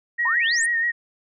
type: tone with vibrato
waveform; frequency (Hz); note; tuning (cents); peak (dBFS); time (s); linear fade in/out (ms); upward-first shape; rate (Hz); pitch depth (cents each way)
sine; 1864.7; A#6; 0; -19; 0.18-0.92; 20; sine; 6.2; 42
type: exponential sweep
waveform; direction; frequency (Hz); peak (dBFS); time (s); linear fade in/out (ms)
sine; up; 918 to 9520; -23; 0.25-0.66; 5
effects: none